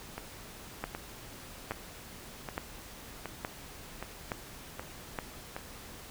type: two click trains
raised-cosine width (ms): 0.5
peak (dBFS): -22 / -18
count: 8 / 6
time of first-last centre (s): 0.18-5.565 / 0.84-5.188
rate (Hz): 1.3 / 1.15
effects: pink hiss -48 dBFS RMS until 6.1 s